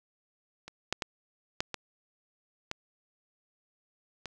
clicks, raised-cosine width 0.2 ms, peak -26 / -11 / -14 / -11 / -17 / -16 / -21 dBFS, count 7, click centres 0.68 / 0.926 / 1.022 / 1.605 / 1.743 / 2.714 / 4.257 s, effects none

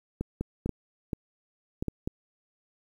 clicks, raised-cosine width 3 ms, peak -17 dBFS, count 8, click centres 0.21 / 0.41 / 0.66 / 0.693 / 1.132 / 1.825 / 1.883 / 2.075 s, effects 9-bit

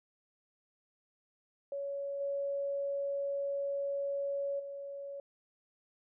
sine tone with level steps, 560 Hz, C#5, 18 cents sharp, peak -35 / -32 / -40 dBFS, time 1.72-5.2 s, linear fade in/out 2 ms, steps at 2.2 / 4.59 s, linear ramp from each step 10 ms, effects none

